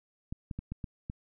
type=clicks; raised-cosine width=5 ms; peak=-24 dBFS; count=6; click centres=0.325 / 0.512 / 0.59 / 0.72 / 0.842 / 1.099 s; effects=none